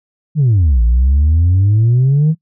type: exponential two-way sweep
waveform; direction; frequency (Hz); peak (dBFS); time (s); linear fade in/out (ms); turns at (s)
sine; down then up; 162.7 to 55.5 to 162.7; -6; 0.35-2.35; 50; 0.82
effects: noise-tail reverb RT60 0.1 s tail -23 dB re dry + tanh soft clip ceiling -6 dBFS